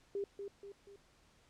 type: tone with echo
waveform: sine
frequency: 400 Hz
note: G4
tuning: 35 cents sharp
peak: -35 dBFS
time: 0.15-0.24 s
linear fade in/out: 2 ms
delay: 240 ms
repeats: 3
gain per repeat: -6 dB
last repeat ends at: 0.96 s
effects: pink hiss -68 dBFS RMS until 1.49 s + low-pass 8000 Hz 12 dB/octave

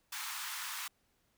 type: high-pass noise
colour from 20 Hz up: pink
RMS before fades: -41 dBFS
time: 0.12-0.88 s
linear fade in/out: 5 ms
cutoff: 930 Hz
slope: 48 dB/octave
effects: pink hiss -75 dBFS RMS until 1.37 s

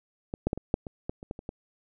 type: clicks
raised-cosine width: 2 ms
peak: -19 / -11 / -14 / -22 / -9 / -24 / -18 / -28 / -20 / -27 / -21 dBFS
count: 11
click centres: 0.339 / 0.47 / 0.531 / 0.576 / 0.741 / 0.868 / 1.095 / 1.229 / 1.311 / 1.391 / 1.491 s
effects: none

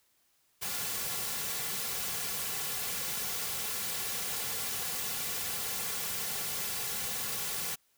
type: noise with comb filter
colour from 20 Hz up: white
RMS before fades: -35 dBFS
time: 0.61-7.76 s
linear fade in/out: 20 ms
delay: 3.2 ms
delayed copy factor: -0.7
effects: white hiss -71 dBFS RMS until 7.97 s

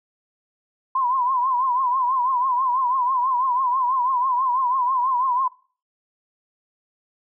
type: tone with vibrato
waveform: sine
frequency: 1017 Hz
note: C6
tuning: 50 cents flat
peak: -18 dBFS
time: 0.95-5.48 s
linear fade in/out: 5 ms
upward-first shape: triangle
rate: 6.1 Hz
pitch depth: 120 cents each way
effects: noise-tail reverb RT60 0.4 s tail -21 dB re dry

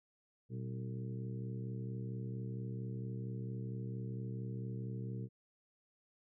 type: harmonic tone with a mistuned harmonic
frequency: 64.4 Hz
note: C2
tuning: 27 cents flat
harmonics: 2 / 3 / 4 / 5 / 6 / 7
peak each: -40 / -46 / -54 / -54 / -54 / -54 dBFS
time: 0.49-5.29 s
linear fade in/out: 50 ms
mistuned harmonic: 2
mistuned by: -120 cents
effects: none

